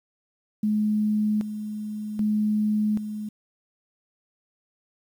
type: tone with tremolo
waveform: sine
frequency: 212.1 Hz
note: G#3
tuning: 37 cents sharp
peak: -20 dBFS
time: 0.63-3.29 s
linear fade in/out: 5 ms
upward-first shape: square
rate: 0.64 Hz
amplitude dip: 65%
effects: 9-bit